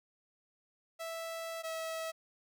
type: tone pair in turn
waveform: sawtooth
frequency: 658 / 648.2 Hz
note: E5 / E5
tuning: -3 / -29 cents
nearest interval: unison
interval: 26 cents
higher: first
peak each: -35 / -33 dBFS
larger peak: second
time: 0.99-1.63 / 1.63-2.12 s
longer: first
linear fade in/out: 20 ms
effects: none